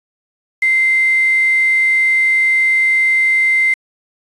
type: tone with quantisation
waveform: sine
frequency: 2083 Hz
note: C7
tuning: 8 cents flat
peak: -10 dBFS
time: 0.62-3.74 s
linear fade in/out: 5 ms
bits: 5
effects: resampled to 24000 Hz